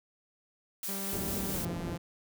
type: noise with tremolo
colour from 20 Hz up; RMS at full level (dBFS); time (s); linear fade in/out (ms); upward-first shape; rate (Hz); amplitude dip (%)
blue; -36; 0.83-1.65; 2; sine; 4.5; 25
type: tone with pitch glide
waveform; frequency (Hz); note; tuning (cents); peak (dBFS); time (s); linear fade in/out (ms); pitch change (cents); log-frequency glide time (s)
sawtooth; 196 to 171.62; G3 to F3; 0 to -30; -34; 0.88-1.98; 10; -230; 1.52-1.61
type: low-pass noise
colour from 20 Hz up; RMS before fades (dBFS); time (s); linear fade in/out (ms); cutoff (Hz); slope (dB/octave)
white; -38; 1.13-1.96; 0; 330; 12
effects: none